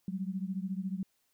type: beating tone pair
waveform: sine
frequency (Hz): 185 / 199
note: F#3 / G3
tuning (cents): 0 / +26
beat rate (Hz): 14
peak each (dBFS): -35 / -37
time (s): 0.08-1.03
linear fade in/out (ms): 2
effects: white hiss -75 dBFS RMS until 1.33 s